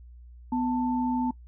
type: tone pair together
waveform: sine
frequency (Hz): 248.9 / 887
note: B3 / A5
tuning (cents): +14 / +14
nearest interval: octave + minor seventh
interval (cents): 2200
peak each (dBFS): -25 / -30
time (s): 0.52-1.31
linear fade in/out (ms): 5
effects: noise-tail reverb RT60 0.1 s tail -20 dB re dry + added 60 Hz sine -45 dBFS peak until 1.47 s